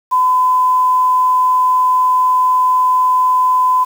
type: tone with quantisation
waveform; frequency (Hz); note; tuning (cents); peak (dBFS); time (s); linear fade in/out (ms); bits
sine; 1012; B5; +42; -9; 0.11-3.85; 20; 6
effects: none